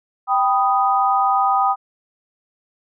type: chord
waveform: sine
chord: G augmented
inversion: none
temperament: equal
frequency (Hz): 784 / 987.8 / 1244.5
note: G5 / B5 / D#6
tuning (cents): 0 / 0 / 0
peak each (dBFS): -17 / -22 / -18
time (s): 0.27-1.76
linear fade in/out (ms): 50
effects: none